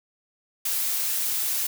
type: noise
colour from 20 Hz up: blue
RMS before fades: -26 dBFS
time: 0.65-1.67 s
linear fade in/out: 5 ms
effects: none